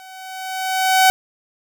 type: tone with level ramp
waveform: sawtooth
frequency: 755 Hz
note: F#5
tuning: 35 cents sharp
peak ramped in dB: -35 to -5 dBFS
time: 0-1.1 s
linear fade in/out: 0 ms
effects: none